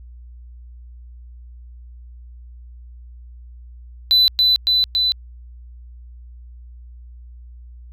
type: tone with echo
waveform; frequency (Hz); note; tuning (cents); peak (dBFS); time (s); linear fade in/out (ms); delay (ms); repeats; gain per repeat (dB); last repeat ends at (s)
sine; 4000; B7; +21; -8; 4.11-4.28; 0; 280; 3; -2; 5.12
effects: tanh soft clip ceiling -9 dBFS + added 60 Hz sine -37 dBFS peak until 7.92 s